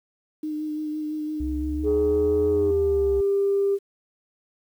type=tone with vibrato; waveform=sine; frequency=305.6 Hz; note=D#4; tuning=31 cents flat; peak=-26 dBFS; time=0.43-2.71 s; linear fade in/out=5 ms; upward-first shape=sine; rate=5.9 Hz; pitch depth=18 cents each way
type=exponential two-way sweep; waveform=sine; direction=up then down; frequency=65.4 to 86.2 to 65.4 Hz; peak=-27 dBFS; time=1.4-3.21 s; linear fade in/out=5 ms; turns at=2.63 s
type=tone with pitch glide; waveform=sine; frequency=420 to 397.6 Hz; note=G#4 to G4; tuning=+19 to +25 cents; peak=-18 dBFS; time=1.83-3.79 s; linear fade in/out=50 ms; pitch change=-94 cents; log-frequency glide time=2.48-2.76 s
effects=tanh soft clip ceiling -13 dBFS + 9-bit